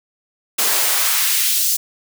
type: noise with high-pass filter sweep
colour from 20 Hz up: white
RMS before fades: -17 dBFS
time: 0.58-1.77 s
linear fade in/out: 10 ms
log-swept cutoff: 280 to 5800 Hz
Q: 0.92
effects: none